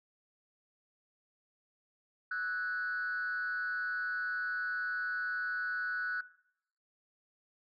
sine tone with frequency modulation, 1480 Hz, F#6, in tune, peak -32 dBFS, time 2.31-6.21 s, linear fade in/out 5 ms, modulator 171 Hz, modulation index 0.6, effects noise-tail reverb RT60 0.7 s tail -18 dB re dry + tanh soft clip ceiling -29 dBFS

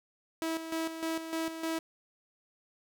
sawtooth tone with tremolo, 324.8 Hz, E4, 26 cents flat, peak -27 dBFS, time 0.42-1.79 s, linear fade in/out 0 ms, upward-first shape square, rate 3.3 Hz, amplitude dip 60%, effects none

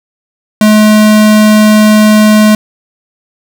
square tone, 213.5 Hz, G#3, 48 cents sharp, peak -3 dBFS, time 0.61-2.55 s, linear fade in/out 2 ms, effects none

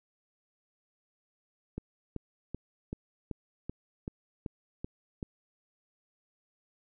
click train, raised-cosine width 3 ms, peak -23 dBFS, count 10, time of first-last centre 1.78-5.228 s, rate 2.61 Hz, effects none

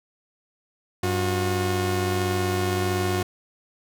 sawtooth tone pair together, 95.62 / 361 Hz, G2 / F#4, -43 / -43 cents, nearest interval octave + major seventh, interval 2300 cents, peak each -21 dBFS, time 1.03-3.23 s, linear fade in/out 5 ms, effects none

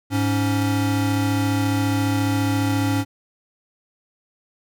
square tone pair together, 104.58 / 279.2 Hz, G#2 / C#4, +13 / +13 cents, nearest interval octave + perfect fourth, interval 1700 cents, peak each -22 dBFS, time 0.1-3.05 s, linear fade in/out 50 ms, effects none

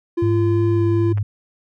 triangle tone with pitch glide, 342.6 to 340 Hz, F4 to F4, -33 to -46 cents, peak -15 dBFS, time 0.17-1.13 s, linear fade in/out 10 ms, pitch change -13 cents, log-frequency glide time 0.74-0.85 s
sine tone with vibrato, 103.83 Hz, G#2, in tune, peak -17 dBFS, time 0.22-1.23 s, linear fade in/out 5 ms, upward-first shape sine, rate 2.8 Hz, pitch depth 18 cents each way
clicks, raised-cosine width 0.5 ms, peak -22 dBFS, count 2, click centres 1.175 / 1.182 s
effects none

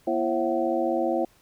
sine tone cluster, 241.1 / 336.4 / 537 / 672 / 752 Hz, B3 / E4 / C5 / E5 / F#5, -41 / +35 / +45 / +33 / +28 cents, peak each -32 / -26 / -28 / -29 / -30 dBFS, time 0.07-1.25 s, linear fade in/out 5 ms, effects pink hiss -60 dBFS RMS until 1.41 s

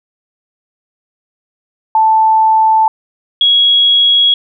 sine tone pair in turn, 880 / 3322 Hz, A5 / G#7, 0 / 0 cents, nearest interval octave + major seventh, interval 2300 cents, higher second, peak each -6 dBFS, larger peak neither, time 1.95-2.88 / 3.41-4.34 s, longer neither, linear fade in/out 2 ms, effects none

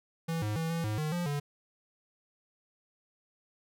square tone with pitch steps, 164.7 / 105.8 / 163.1 / 166.5 / 106.9 / 153.6 / 174.9 / 144.5 Hz, E3 / G#2 / E3 / E3 / A2 / D#3 / F3 / D3, -1 / +33 / -18 / +18 / -49 / -22 / +3 / -28 cents, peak -31 dBFS, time 0.28-1.4 s, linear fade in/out 10 ms, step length 140 ms, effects none

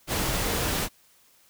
sine tone in noise, 469.5 Hz, A#4, 12 cents sharp, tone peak -35 dBFS, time 0.43-0.7 s, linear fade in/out 50 ms, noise pink, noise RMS -27 dBFS, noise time 0.07-0.89 s, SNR -11 dB, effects white hiss -60 dBFS RMS until 1.49 s

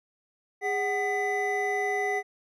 triangle tone cluster, 409.8 / 748 / 1998 Hz, G#4 / F#5 / B6, -23 / +19 / +20 cents, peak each -28 dBFS, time 0.61-2.23 s, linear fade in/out 50 ms, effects none

